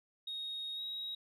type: tone with pitch glide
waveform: sine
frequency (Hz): 3744 to 3809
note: A#7 to A#7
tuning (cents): +7 to +37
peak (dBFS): -37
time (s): 0.27-1.15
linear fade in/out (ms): 5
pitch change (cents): +30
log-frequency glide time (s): 0.75-0.81
effects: tanh soft clip ceiling -35 dBFS